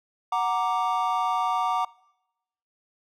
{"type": "chord", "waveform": "triangle", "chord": "Gb augmented", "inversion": "none", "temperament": "equal", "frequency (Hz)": [740, 932.3, 1174.7], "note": ["Gb5", "Bb5", "D6"], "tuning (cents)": [0, 0, 0], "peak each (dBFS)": -25, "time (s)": [0.32, 1.85], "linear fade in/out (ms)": 5, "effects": ["noise-tail reverb RT60 0.9 s tail -23 dB re dry"]}